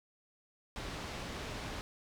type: low-pass noise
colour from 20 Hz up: pink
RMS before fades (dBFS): -42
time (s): 0.76-1.81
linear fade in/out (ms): 0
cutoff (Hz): 5100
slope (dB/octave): 12
effects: none